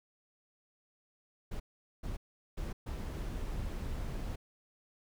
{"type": "noise bursts at uneven times", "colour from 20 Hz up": "brown", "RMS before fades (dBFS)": -38, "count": 4, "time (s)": [[1.51, 1.6], [2.03, 2.17], [2.57, 2.73], [2.86, 4.36]], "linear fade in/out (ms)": 10, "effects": []}